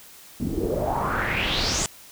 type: noise with low-pass filter sweep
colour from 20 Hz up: pink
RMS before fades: -25 dBFS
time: 0.4-1.86 s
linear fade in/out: 0 ms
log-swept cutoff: 230 to 7800 Hz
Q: 4.8
effects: white hiss -47 dBFS RMS until 2.11 s